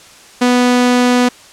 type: tone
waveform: sawtooth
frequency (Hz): 246.9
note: B3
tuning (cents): 0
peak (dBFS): -5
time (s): 0.41-1.29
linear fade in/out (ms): 10
effects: white hiss -40 dBFS RMS until 1.52 s + low-pass 8000 Hz 12 dB/octave